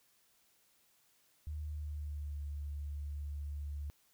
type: tone with pitch glide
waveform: sine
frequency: 75.8 to 72.63 Hz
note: D#2 to D2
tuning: -45 to -19 cents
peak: -38 dBFS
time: 1.47-3.9 s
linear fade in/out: 0 ms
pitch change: -74 cents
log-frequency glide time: 1.61-2.42 s
effects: white hiss -71 dBFS RMS until 4.13 s